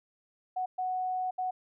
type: tone bursts at uneven times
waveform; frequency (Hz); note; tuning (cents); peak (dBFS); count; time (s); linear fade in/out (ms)
sine; 740; F#5; 0; -29; 3; 0.56-0.66 / 0.78-1.31 / 1.38-1.51; 10
effects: none